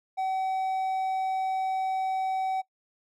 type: tone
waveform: triangle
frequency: 760 Hz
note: F#5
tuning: 46 cents sharp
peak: -24 dBFS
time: 0.17-2.62 s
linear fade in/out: 20 ms
effects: noise-tail reverb RT60 0.1 s tail -21 dB re dry